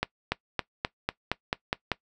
accelerating click train, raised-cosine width 0.3 ms, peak -9 dBFS, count 9, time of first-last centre 0.03-1.917 s, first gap 290 ms, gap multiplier 0.94, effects noise-tail reverb RT60 0.1 s tail -20 dB re dry

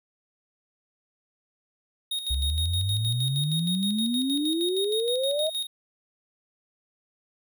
square tone with tremolo, 3729 Hz, A#7, in tune, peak -27 dBFS, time 2.11-5.67 s, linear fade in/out 5 ms, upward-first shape square, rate 6.4 Hz, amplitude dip 60%
sine exponential sweep, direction up, 65.41 to 644 Hz, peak -24 dBFS, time 2.3-5.5 s, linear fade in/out 10 ms
effects none

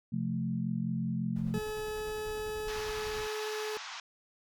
sine chord, F major, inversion second, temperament equal, 130.81 / 174.61 / 220 Hz, C3 / F3 / A3, 0 / 0 / 0 cents, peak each -36 / -34 / -34 dBFS, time 0.12-1.59 s, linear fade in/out 10 ms
brown noise with tremolo, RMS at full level -45 dBFS, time 1.36-3.27 s, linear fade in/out 2 ms, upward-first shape sine, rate 10 Hz, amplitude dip 45%
40% pulse tone, 428.4 Hz, A4, 46 cents flat, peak -34 dBFS, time 1.54-3.77 s, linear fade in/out 0 ms
pink band-pass noise, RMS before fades -43 dBFS, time 2.68-4 s, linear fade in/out 2 ms, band 800 to 6400 Hz, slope 48 dB/octave
effects none

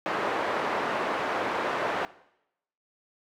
pink band-pass noise, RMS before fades -29 dBFS, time 0.06-2.05 s, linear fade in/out 0 ms, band 450 to 1600 Hz, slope 12 dB/octave, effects noise-tail reverb RT60 0.8 s tail -19 dB re dry

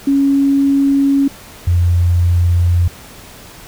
sine tone pair in turn, 277.2 / 87.31 Hz, C#4 / F2, 0 / 0 cents, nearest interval octave + minor sixth, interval 2000 cents, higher first, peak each -9 / -9 dBFS, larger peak neither, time 0.07-1.28 / 1.67-2.88 s, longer neither, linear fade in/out 5 ms, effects pink hiss -37 dBFS RMS until 3.67 s

